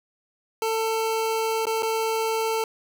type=tone with dropouts; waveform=25% pulse; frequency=446.1 Hz; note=A4; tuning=24 cents sharp; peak=-19 dBFS; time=0.62-2.64 s; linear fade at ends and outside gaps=2 ms; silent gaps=1.655-1.668 / 1.824-1.83 s; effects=none